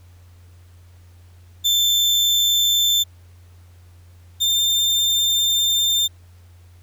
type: tone pair in turn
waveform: 35% pulse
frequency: 3548 / 3595 Hz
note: A7 / A7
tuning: +14 / +36 cents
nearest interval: unison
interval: 22 cents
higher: second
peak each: -13 / -14 dBFS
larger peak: first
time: 1.64-3.04 / 4.4-6.08 s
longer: second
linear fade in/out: 20 ms
effects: added 88 Hz sine -44 dBFS peak until 6.82 s + pink hiss -58 dBFS RMS until 6.82 s